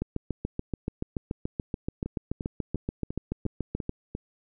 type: two click trains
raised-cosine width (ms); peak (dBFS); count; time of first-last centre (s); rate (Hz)
3; -16 / -20; 28 / 7; 0.02-3.894 / 2.06-4.151; 6.97 / 2.87
effects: none